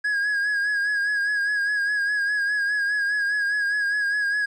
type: tone with vibrato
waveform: triangle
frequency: 1654 Hz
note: G#6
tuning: 8 cents flat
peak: -19 dBFS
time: 0.04-4.46 s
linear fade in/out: 10 ms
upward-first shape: sine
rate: 4.9 Hz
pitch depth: 43 cents each way
effects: resampled to 24000 Hz + 10-bit